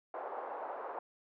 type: band-pass noise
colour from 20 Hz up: white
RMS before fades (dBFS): -42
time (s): 0.14-0.99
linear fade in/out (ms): 2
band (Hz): 460 to 990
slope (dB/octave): 24
effects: none